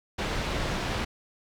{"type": "low-pass noise", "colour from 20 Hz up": "pink", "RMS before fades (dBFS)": -30, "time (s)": [0.18, 1.05], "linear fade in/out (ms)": 10, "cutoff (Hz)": 4100, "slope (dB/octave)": 12, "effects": []}